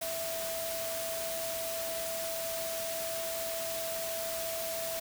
sine tone in noise, 659.3 Hz, E5, in tune, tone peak -36 dBFS, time 0.01-5 s, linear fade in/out 10 ms, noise white, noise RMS -38 dBFS, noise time 0.01-5 s, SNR -1 dB, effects none

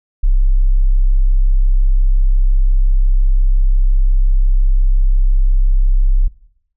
sine tone, 32.86 Hz, C1, 8 cents sharp, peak -8 dBFS, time 0.23-6.28 s, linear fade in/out 10 ms, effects noise-tail reverb RT60 0.8 s tail -18 dB re dry

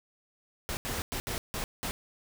pink noise bursts at uneven times, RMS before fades -34 dBFS, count 6, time 0.69-0.77 / 0.85-1.02 / 1.12-1.2 / 1.27-1.38 / 1.54-1.64 / 1.83-1.91 s, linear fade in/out 0 ms, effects none

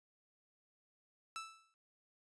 sawtooth tone with exponential decay, 1318.5 Hz, E6, in tune, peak -36 dBFS, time 1.36-1.74 s, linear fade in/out 0 ms, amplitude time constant 82 ms, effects resampled to 22050 Hz

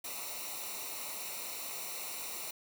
white noise with comb filter, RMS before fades -41 dBFS, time 0.04-2.51 s, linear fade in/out 5 ms, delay 0.61 ms, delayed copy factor -0.75, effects none

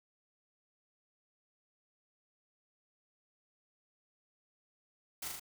white noise with echo, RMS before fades -41 dBFS, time 5.22-5.28 s, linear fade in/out 5 ms, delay 39 ms, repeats 3, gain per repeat -2 dB, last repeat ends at 5.397 s, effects none

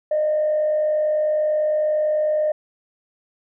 sine tone with frequency modulation, 611 Hz, D#5, 32 cents flat, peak -16 dBFS, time 0.11-2.52 s, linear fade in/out 5 ms, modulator 49 Hz, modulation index 0.28, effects tanh soft clip ceiling -13 dBFS

